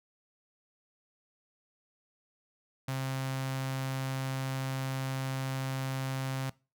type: tone with notch filter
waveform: sawtooth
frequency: 133 Hz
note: C3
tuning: 29 cents sharp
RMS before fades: -34 dBFS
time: 2.88-6.5 s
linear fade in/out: 5 ms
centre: 360 Hz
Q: 1.3
effects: noise-tail reverb RT60 0.3 s tail -22 dB re dry